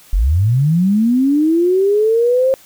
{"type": "linear sweep", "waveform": "sine", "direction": "up", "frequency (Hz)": [39.2, 536], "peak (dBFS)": -10, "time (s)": [0.13, 2.54], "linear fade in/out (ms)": 0, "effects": ["white hiss -45 dBFS RMS until 2.65 s"]}